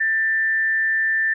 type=tone with frequency modulation; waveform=sine; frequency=1780 Hz; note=A6; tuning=20 cents sharp; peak=-17 dBFS; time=0-1.34 s; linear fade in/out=10 ms; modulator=172 Hz; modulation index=0.24; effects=none